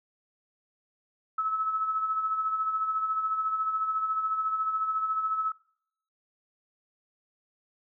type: tone with tremolo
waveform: sine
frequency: 1298 Hz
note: E6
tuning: 27 cents flat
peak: -24 dBFS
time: 1.38-5.52 s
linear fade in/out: 5 ms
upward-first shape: sine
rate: 14 Hz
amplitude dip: 50%
effects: noise-tail reverb RT60 0.7 s tail -22 dB re dry